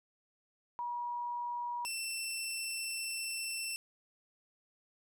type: tone pair in turn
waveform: sine / 15% pulse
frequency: 961 / 2685 Hz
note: B5 / E7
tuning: -48 / +31 cents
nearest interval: octave + tritone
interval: 1779 cents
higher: second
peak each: -35 / -29 dBFS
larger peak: second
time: 0.79-1.85 / 1.85-3.76 s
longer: second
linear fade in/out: 0 ms
effects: none